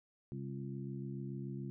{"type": "harmonic tone with a mistuned harmonic", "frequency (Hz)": 67, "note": "C2", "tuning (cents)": 42, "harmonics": [2, 3, 4, 5], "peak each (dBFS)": [-42, -45, -50, -49], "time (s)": [0.32, 1.7], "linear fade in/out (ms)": 0, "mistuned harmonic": 5, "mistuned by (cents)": 57, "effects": []}